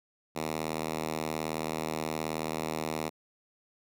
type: tone with high-pass filter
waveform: 5% pulse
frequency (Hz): 78.8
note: D#2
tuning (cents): +23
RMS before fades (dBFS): -34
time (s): 0.35-3.1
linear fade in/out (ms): 20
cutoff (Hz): 170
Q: 0.9
effects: none